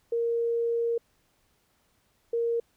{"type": "tone pair in turn", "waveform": "sine", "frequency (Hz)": [466.2, 466.2], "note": ["A#4", "A#4"], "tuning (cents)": [0, 0], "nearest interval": "unison", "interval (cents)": 0, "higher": "neither", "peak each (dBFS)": -24, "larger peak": "neither", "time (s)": [[0.12, 0.98], [2.33, 2.6]], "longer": "first", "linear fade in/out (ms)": 5, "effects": ["pink hiss -69 dBFS RMS until 2.76 s"]}